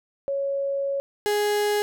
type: tone pair in turn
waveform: sine / 35% pulse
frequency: 554.4 / 415.3 Hz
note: C#5 / G#4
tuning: 0 / 0 cents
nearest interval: perfect fourth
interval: 500 cents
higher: first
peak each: -23 / -19 dBFS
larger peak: second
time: 0.28-1 / 1.26-1.82 s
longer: first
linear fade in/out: 0 ms
effects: none